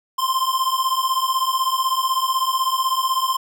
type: beating tone pair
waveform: square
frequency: 1038 / 1054 Hz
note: C6 / C6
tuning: -14 / +12 cents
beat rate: 16 Hz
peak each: -22 dBFS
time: 0.18-3.37 s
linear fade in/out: 10 ms
effects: none